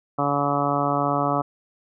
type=harmonic tone; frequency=142.9 Hz; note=D3; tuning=47 cents flat; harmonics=1 / 2 / 3 / 4 / 5 / 6 / 7 / 8 / 9; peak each=-29 / -27 / -32 / -28 / -26 / -31 / -31 / -27 / -29 dBFS; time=0.18-1.42 s; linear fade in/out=10 ms; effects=none